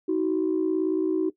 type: tone pair together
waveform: sine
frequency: 316.5 / 374.7 Hz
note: D#4 / F#4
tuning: +30 / +22 cents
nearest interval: minor third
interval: 292 cents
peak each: -23 dBFS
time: 0.08-1.3 s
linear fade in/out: 10 ms
effects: noise-tail reverb RT60 0.1 s tail -17 dB re dry + tanh soft clip ceiling -16 dBFS